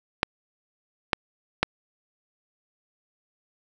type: clicks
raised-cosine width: 0.3 ms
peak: -3 dBFS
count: 3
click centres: 0.231 / 1.132 / 1.63 s
effects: none